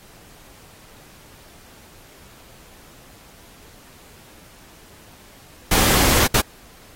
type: noise bursts at uneven times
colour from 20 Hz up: pink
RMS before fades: -17 dBFS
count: 2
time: 5.71-6.27 / 6.34-6.41 s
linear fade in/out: 5 ms
effects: pink hiss -48 dBFS RMS until 6.95 s + AAC 48 kbps